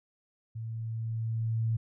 sine tone with level ramp, 112.9 Hz, A2, 45 cents sharp, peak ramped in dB -35 to -25 dBFS, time 0.55-1.77 s, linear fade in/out 10 ms, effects none

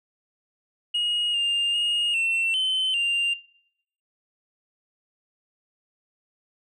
sine tone with pitch steps, 2880 / 2805 / 2855 / 2699 / 3062 / 2789 Hz, F#7 / F7 / F7 / E7 / G7 / F7, -47 / +7 / +37 / +40 / -41 / -3 cents, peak -19 dBFS, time 0.94-3.34 s, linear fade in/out 10 ms, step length 400 ms, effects noise-tail reverb RT60 0.7 s tail -21 dB re dry + tanh soft clip ceiling -20 dBFS

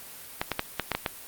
clicks, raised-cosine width 0.3 ms, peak -9 dBFS, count 7, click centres 0.415 / 0.517 / 0.594 / 0.797 / 0.917 / 0.95 / 1.062 s, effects white hiss -44 dBFS RMS until 1.27 s + Opus 32 kbps

